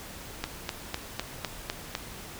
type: click train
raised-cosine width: 0.2 ms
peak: -12 dBFS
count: 7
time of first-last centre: 0.44-1.951 s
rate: 3.97 Hz
effects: pink hiss -43 dBFS RMS until 2.39 s